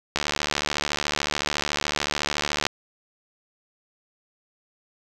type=click train; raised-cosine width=0.2 ms; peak=-6 dBFS; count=186; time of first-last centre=0.16-2.667 s; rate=73.8 Hz; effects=none